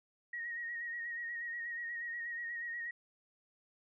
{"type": "tone with vibrato", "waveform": "sine", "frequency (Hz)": 1882, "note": "A#6", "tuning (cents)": 16, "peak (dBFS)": -38, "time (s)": [0.33, 2.91], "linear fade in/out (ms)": 5, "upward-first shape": "sine", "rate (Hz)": 8.3, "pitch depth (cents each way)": 37, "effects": []}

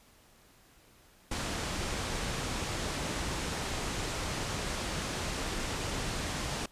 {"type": "low-pass noise", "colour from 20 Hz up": "pink", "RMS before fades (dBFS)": -35, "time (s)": [1.31, 6.66], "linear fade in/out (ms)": 5, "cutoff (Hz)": 8800, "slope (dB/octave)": 24, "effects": ["pink hiss -61 dBFS RMS until 6.71 s", "resampled to 32000 Hz"]}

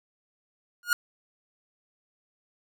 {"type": "tone with exponential growth", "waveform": "45% pulse", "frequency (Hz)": 1433, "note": "F6", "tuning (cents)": 44, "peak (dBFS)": -16, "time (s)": [0.83, 0.93], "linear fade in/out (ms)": 1, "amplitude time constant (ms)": 21, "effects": []}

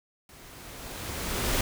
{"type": "noise with level ramp", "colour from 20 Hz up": "pink", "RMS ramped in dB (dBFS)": [-51, -26], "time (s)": [0.29, 1.61], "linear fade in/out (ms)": 2, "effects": []}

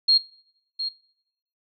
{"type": "tone with echo", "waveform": "sine", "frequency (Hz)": 4249, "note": "C8", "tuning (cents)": 26, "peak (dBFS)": -14, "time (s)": [0.08, 0.18], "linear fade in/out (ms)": 10, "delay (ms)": 710, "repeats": 1, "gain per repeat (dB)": -11, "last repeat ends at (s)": 0.89, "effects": ["noise-tail reverb RT60 0.8 s tail -24 dB re dry"]}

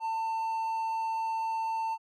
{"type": "tone", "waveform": "triangle", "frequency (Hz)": 896, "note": "A5", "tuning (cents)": 31, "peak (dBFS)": -27, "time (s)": [0, 1.98], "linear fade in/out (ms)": 50, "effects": []}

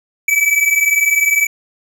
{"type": "tone pair together", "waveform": "square", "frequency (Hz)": [2291, 2311], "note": ["D7", "D7"], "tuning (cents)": [-44, -28], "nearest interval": "unison", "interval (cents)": 16, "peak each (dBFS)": [-14, -16], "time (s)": [0.28, 1.47], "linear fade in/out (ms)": 5, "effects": []}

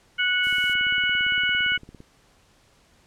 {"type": "harmonic tone", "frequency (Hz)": 736, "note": "F#5", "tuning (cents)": -9, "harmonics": [2, 3, 4], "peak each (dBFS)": [-23, -25, -25], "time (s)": [0.18, 1.78], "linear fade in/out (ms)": 20}
{"type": "noise", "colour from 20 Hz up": "violet", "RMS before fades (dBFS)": -38, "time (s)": [0.43, 0.74], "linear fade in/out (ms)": 10}
{"type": "click train", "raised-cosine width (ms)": 3, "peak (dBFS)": -30, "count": 28, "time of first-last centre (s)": [0.47, 2.004], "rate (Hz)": 17.6}
{"effects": ["pink hiss -59 dBFS RMS until 3.06 s", "low-pass 9000 Hz 12 dB/octave"]}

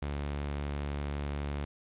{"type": "tone with vibrato", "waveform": "sawtooth", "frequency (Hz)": 71.9, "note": "D2", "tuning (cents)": -36, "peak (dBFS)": -29, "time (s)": [0.02, 1.65], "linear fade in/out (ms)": 5, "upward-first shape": "triangle", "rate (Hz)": 5.3, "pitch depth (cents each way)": 8, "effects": ["resampled to 8000 Hz", "10-bit"]}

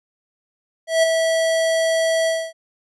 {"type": "tone with ADSR envelope", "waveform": "square", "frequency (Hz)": 652, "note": "E5", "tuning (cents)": -19, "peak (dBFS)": -12, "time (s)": [0.87, 2.53], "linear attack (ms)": 160, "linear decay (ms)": 13, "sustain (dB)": -5, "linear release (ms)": 260, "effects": ["resampled to 24000 Hz"]}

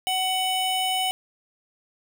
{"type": "tone pair together", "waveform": "square", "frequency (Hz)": [748.1, 2982], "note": ["F#5", "F#7"], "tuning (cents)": [19, 13], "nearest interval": "2 octaves", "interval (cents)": 2394, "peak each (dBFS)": -26, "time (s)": [0.07, 1.11], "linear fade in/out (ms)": 0, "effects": []}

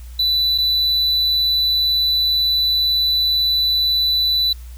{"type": "tone with dropouts", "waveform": "triangle", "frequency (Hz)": 3979, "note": "B7", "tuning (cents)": 12, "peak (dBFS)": -13, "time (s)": [0.19, 4.53], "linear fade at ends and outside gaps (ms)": 5, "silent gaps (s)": [0.579, 0.583], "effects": ["added 60 Hz sine -32 dBFS peak until 4.77 s", "white hiss -49 dBFS RMS until 4.77 s"]}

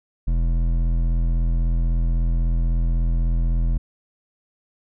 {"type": "tone with hard clipping", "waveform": "sine", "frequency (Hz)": 41.87, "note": "E1", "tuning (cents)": 28, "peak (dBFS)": -19, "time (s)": [0.27, 3.78], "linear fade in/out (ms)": 10, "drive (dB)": 10, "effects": []}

